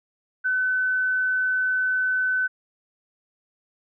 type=tone; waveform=sine; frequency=1512 Hz; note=F#6; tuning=37 cents sharp; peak=-20 dBFS; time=0.44-2.48 s; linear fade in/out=20 ms; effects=none